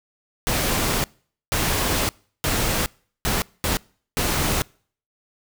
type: noise bursts at uneven times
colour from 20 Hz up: pink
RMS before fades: -22 dBFS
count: 6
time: 0.47-1.04 / 1.52-2.09 / 2.44-2.86 / 3.25-3.42 / 3.64-3.77 / 4.17-4.62 s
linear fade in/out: 0 ms
effects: noise-tail reverb RT60 0.5 s tail -26 dB re dry